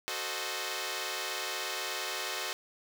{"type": "chord", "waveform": "5% pulse", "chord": "F# diminished seventh", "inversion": "none", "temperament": "equal", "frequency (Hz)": [370, 440, 523.3, 622.3], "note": ["F#4", "A4", "C5", "Eb5"], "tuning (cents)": [0, 0, 0, 0], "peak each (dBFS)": -28, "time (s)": [0.08, 2.53], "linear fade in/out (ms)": 0, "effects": []}